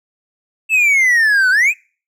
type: exponential two-way sweep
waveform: triangle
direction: down then up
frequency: 2664 to 1467 to 2610 Hz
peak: -8 dBFS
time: 0.69-1.74 s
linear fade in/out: 50 ms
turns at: 1.5 s
effects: noise-tail reverb RT60 0.4 s tail -26 dB re dry